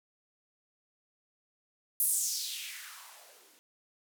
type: noise with band-pass filter sweep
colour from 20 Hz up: violet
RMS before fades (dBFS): -36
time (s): 2-3.59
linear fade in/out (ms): 0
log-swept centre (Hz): 12000 to 270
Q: 2.9
effects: none